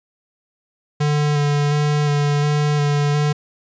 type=tone with vibrato; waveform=square; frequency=146.83 Hz; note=D3; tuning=in tune; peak=-16 dBFS; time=1-3.33 s; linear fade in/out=10 ms; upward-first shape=square; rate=1.4 Hz; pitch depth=15 cents each way; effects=resampled to 16000 Hz